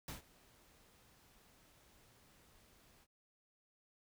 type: noise with ADSR envelope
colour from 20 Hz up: pink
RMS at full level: -45 dBFS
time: 0.08-3.07 s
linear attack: 3 ms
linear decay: 130 ms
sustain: -22 dB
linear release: 48 ms
effects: none